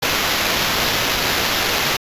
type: noise with sample-and-hold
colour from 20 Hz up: white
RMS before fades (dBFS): -19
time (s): 0.02-1.97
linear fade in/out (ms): 10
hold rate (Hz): 8820
effects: resampled to 32000 Hz